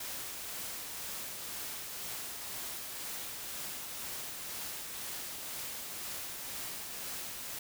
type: noise with tremolo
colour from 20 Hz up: white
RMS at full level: -40 dBFS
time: 0-7.59 s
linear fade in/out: 5 ms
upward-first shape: triangle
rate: 2 Hz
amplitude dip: 30%
effects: none